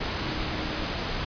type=tone in noise; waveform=sine; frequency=311.1 Hz; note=D#4; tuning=in tune; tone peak=-37 dBFS; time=0.23-0.86 s; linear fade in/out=10 ms; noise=pink; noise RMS=-30 dBFS; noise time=0-1.25 s; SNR=-10 dB; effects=resampled to 11025 Hz